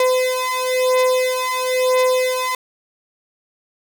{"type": "beating tone pair", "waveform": "35% pulse", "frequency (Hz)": [509, 510], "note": ["C5", "C5"], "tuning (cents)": [-48, -44], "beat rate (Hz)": 1, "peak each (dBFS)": -17, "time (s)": [0, 2.55], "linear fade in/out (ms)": 2, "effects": []}